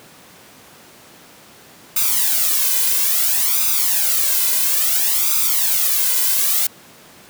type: noise with flanger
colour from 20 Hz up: blue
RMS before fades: -17 dBFS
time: 1.96-6.67 s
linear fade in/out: 5 ms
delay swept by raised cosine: 0.81 to 2.01 ms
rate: 0.59 Hz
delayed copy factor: +0.9
effects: pink hiss -44 dBFS RMS until 7.29 s + high-pass 150 Hz 12 dB/octave